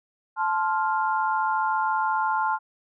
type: chord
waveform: sine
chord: F major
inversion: first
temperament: just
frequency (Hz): 873.1 / 1047.7 / 1396.9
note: A5 / C6 / F6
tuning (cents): -14 / +2 / 0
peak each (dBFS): -24 / -27 / -28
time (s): 0.36-2.59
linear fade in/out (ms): 50
effects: none